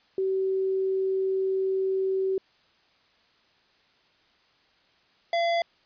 sine / square tone pair in turn, 382 / 680.6 Hz, G4 / F5, -45 / -45 cents, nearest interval minor seventh, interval 1000 cents, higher second, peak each -23 / -23 dBFS, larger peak neither, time 0.18-2.38 / 5.33-5.62 s, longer first, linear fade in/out 2 ms, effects white hiss -63 dBFS RMS until 5.85 s + resampled to 11025 Hz

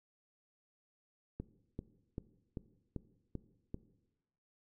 click train, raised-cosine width 3 ms, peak -27 dBFS, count 7, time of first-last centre 1.4-3.744 s, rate 2.56 Hz, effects noise-tail reverb RT60 1.0 s tail -17 dB re dry

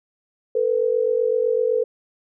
sine tone pair together, 448.5 / 496.4 Hz, A4 / B4, +33 / +9 cents, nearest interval major second, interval 176 cents, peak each -20 dBFS, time 0.55-1.84 s, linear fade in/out 5 ms, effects none

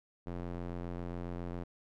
square tone with band-pass filter, 43.65 Hz, F1, in tune, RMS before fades -40 dBFS, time 0.26-1.64 s, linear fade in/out 10 ms, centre 340 Hz, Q 0.51, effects none

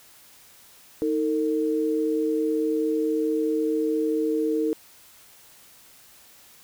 sine tone pair together, 314.2 / 452.3 Hz, D#4 / A4, +17 / +48 cents, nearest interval tritone, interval 631 cents, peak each -24 / -24 dBFS, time 1.02-4.73 s, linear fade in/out 0 ms, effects white hiss -52 dBFS RMS until 6.63 s

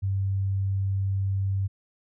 sine tone, 97.3 Hz, G2, 12 cents flat, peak -23 dBFS, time 0.02-1.68 s, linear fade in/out 20 ms, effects none

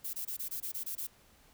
violet noise bursts, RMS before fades -38 dBFS, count 9, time 0.04-1.071 s, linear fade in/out 10 ms, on 95 ms, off 22 ms, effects pink hiss -63 dBFS RMS until 1.53 s

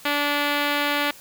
5% pulse tone with notch filter, 290 Hz, D4, 22 cents flat, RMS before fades -23 dBFS, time 0.05-1.11 s, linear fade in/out 5 ms, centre 8400 Hz, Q 0.96, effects white hiss -46 dBFS RMS until 1.2 s

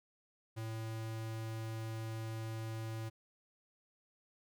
square tone, 111.7 Hz, A2, 27 cents sharp, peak -40 dBFS, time 0.56-3.1 s, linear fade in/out 20 ms, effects none

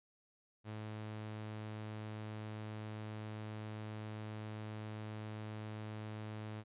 sawtooth tone, 107.5 Hz, A2, 40 cents flat, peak -39 dBFS, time 0.64-6.64 s, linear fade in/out 50 ms, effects resampled to 8000 Hz

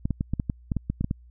clicks, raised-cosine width 5 ms, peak -13 dBFS, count 12, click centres 0.055 / 0.107 / 0.209 / 0.336 / 0.398 / 0.498 / 0.718 / 0.767 / 0.9 / 1.01 / 1.044 / 1.111 s, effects added 60 Hz sine -48 dBFS peak until 1.3 s

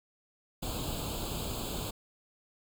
pink noise with comb filter, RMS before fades -36 dBFS, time 0.62-1.91 s, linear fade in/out 10 ms, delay 0.26 ms, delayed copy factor +0.9, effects none

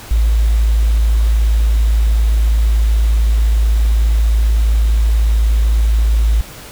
sine tone with quantisation, 55 Hz, A1, in tune, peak -9 dBFS, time 0.11-6.41 s, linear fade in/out 0 ms, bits 6, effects pink hiss -34 dBFS RMS until 6.71 s

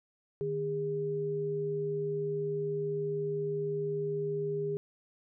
sine tone pair together, 152.4 / 406.9 Hz, D#3 / G#4, -36 / -35 cents, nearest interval octave + perfect fourth, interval 1701 cents, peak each -37 / -31 dBFS, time 0.41-4.77 s, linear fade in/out 0 ms, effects none

